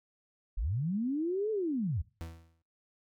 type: linear two-way sweep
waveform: sine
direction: up then down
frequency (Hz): 35 to 445.2 to 65.6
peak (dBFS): -29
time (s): 0.57-2.02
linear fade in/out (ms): 10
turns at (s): 1.51
type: tone with exponential decay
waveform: 40% pulse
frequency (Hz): 82.41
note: E2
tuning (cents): 0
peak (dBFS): -35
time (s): 2.21-2.62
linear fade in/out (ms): 0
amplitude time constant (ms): 87
effects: noise-tail reverb RT60 0.4 s tail -23 dB re dry